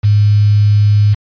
sine tone with quantisation, 103.83 Hz, G#2, in tune, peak -6 dBFS, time 0.03-1.15 s, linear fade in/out 20 ms, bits 5, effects resampled to 11025 Hz

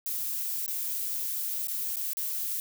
violet noise with dropouts, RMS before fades -32 dBFS, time 0.06-2.6 s, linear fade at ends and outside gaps 0 ms, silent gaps 0.662-0.679 / 1.671-1.683 / 1.958-1.968 / 2.133-2.17 s, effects none

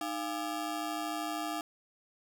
25% pulse ring-modulated tone, 503 Hz, B4, 32 cents sharp, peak -27 dBFS, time 0.01-1.61 s, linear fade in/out 2 ms, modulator 195 Hz, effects 11-bit

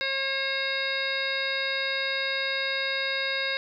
harmonic tone, 540 Hz, C#5, 45 cents flat, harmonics 1 / 2 / 3 / 4 / 5 / 7 / 8 / 9, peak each -34 / -41 / -31 / -32 / -36 / -32 / -41 / -37 dBFS, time 0.01-3.57 s, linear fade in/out 0 ms, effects none

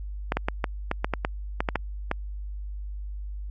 clicks, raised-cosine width 0.5 ms, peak -9 dBFS, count 12, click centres 0.321 / 0.37 / 0.485 / 0.642 / 0.914 / 1.045 / 1.137 / 1.249 / 1.605 / 1.688 / 1.757 / 2.114 s, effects added 50 Hz sine -32 dBFS peak until 3.5 s + AAC 32 kbps

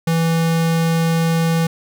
square tone, 164.81 Hz, E3, in tune, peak -15 dBFS, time 0.07-1.67 s, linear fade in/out 5 ms, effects none

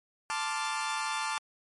sawtooth chord, D minor seventh, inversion second, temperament equal, 880 / 1046.5 / 1174.7 / 1396.9 Hz, A5 / C6 / D6 / F6, 0 / 0 / 0 / 0 cents, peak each -30 / -36 / -32 / -34 dBFS, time 0.3-1.38 s, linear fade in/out 0 ms, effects MP3 48 kbps

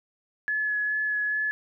sine tone with vibrato, 1704 Hz, G#6, 44 cents sharp, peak -24 dBFS, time 0.48-1.51 s, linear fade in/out 0 ms, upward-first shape sine, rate 2.4 Hz, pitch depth 13 cents each way, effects none

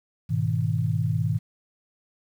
sine chord, G# minor, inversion none, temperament equal with one note detuned, 103.83 / 123.47 / 159.02 Hz, G#2 / B2 / D#3, 0 / 0 / +38 cents, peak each -26 dBFS, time 0.29-1.39 s, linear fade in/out 20 ms, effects 9-bit

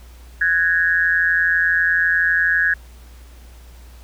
sine tone with amplitude modulation, 1661 Hz, G#6, in tune, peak -10 dBFS, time 0.41-2.74 s, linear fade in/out 5 ms, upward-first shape sine, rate 172 Hz, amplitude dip 90%, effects added 60 Hz sine -39 dBFS peak until 4.03 s + pink hiss -50 dBFS RMS until 4.03 s

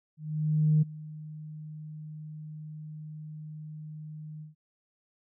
sine tone with ADSR envelope, 153.7 Hz, D#3, 21 cents flat, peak -18 dBFS, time 0.17-4.55 s, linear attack 650 ms, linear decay 15 ms, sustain -21 dB, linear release 140 ms, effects tanh soft clip ceiling -14 dBFS

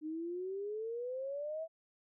sine exponential sweep, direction up, 303.2 to 659.3 Hz, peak -37 dBFS, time 0.01-1.68 s, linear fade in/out 50 ms, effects none

